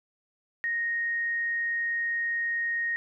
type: tone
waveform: sine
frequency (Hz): 1864.7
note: A#6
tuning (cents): 0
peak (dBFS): -26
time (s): 0.64-2.96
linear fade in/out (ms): 0
effects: none